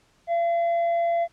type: tone with tanh clipping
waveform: triangle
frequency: 681 Hz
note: F5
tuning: 44 cents flat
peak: -21 dBFS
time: 0.27-1.28 s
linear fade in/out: 50 ms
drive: 8 dB
effects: pink hiss -62 dBFS RMS until 1.32 s + low-pass 8000 Hz 12 dB/octave